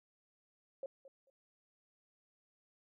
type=tone with echo; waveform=sine; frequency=540 Hz; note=C#5; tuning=45 cents flat; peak=-39 dBFS; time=0.83-0.86 s; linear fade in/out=2 ms; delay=220 ms; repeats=2; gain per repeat=-15 dB; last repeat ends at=1.3 s; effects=none